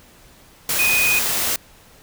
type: tone in noise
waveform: sine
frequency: 2489 Hz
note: D#7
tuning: in tune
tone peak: -16 dBFS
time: 0.79-1.19 s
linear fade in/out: 2 ms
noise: white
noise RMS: -21 dBFS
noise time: 0.69-1.56 s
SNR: +2 dB
effects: pink hiss -49 dBFS RMS until 2.02 s